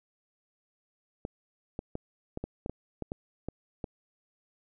clicks, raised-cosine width 2 ms, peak -21 dBFS, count 11, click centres 1.251 / 1.791 / 1.954 / 2.374 / 2.44 / 2.661 / 2.696 / 3.023 / 3.119 / 3.486 / 3.842 s, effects none

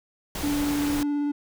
pink noise, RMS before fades -32 dBFS, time 0.35-1.03 s, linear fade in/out 2 ms
triangle tone with vibrato, 290.2 Hz, D4, 21 cents flat, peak -21 dBFS, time 0.43-1.32 s, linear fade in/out 10 ms, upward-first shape square, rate 18 Hz, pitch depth 10 cents each way
effects none

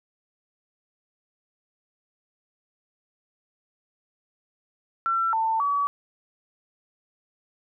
sine tone with pitch steps, 1349 / 893 / 1139 Hz, E6 / A5 / C#6, +40 / +25 / +47 cents, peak -21 dBFS, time 5.06-5.87 s, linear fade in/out 0 ms, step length 270 ms, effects none

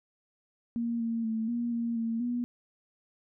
sine tone with pitch steps, 233.9 / 229.4 / 222.5 / 237.3 / 233.3 / 228.1 / 242.3 Hz, A#3 / A#3 / A3 / A#3 / A#3 / A#3 / B3, +6 / -28 / +20 / +31 / +2 / -37 / -33 cents, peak -28 dBFS, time 0.76-2.44 s, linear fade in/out 0 ms, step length 240 ms, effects none

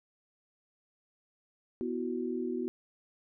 sine chord, B suspended fourth, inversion none, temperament equal, 246.9 / 329.6 / 370 Hz, B3 / E4 / F#4, 0 / 0 / 0 cents, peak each -35 / -38 / -35 dBFS, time 1.81-2.68 s, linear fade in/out 0 ms, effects none

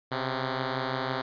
5% pulse beating tone pair, 129.9 / 135.9 Hz, C3 / C#3, -12 / -34 cents, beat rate 6 Hz, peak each -18 / -24 dBFS, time 0.11-1.22 s, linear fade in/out 10 ms, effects resampled to 11025 Hz + 9-bit

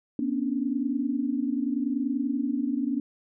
sine tone cluster, 239.5 / 269.3 / 290.1 Hz, A#3 / C#4 / D4, +47 / -50 / -21 cents, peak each -29 dBFS, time 0.19-3 s, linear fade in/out 2 ms, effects none

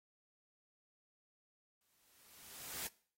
white noise with exponential growth, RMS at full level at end -41 dBFS, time 1.81-2.87 s, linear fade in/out 1 ms, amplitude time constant 230 ms, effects noise-tail reverb RT60 0.5 s tail -21 dB re dry + AAC 48 kbps

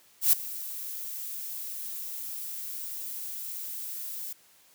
violet noise with ADSR envelope, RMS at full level -18 dBFS, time 0.21-4.33 s, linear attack 120 ms, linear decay 4 ms, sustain -19 dB, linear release 6 ms, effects white hiss -60 dBFS RMS until 4.74 s + high-pass 100 Hz 12 dB/octave

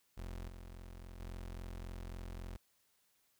30% pulse tone with level steps, 43.65 Hz, F1, in tune, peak -40 / -46 / -41 dBFS, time 0.17-2.57 s, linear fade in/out 10 ms, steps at 0.48 / 1.2 s, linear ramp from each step 5 ms, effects white hiss -75 dBFS RMS until 3.39 s

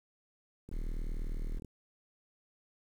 click train, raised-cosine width 3 ms, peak -34 dBFS, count 39, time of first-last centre 0.69-1.647 s, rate 39.7 Hz
sine tone, 30.5 Hz, B0, 21 cents flat, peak -33 dBFS, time 0.72-1.59 s, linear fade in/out 10 ms
effects 10-bit

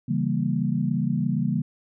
sine chord, C# diminished seventh, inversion none, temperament equal, 138.59 / 164.81 / 196 / 233.1 Hz, C#3 / E3 / G3 / Bb3, 0 / 0 / 0 / 0 cents, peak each -27 dBFS, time 0.08-1.62 s, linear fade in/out 10 ms, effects none

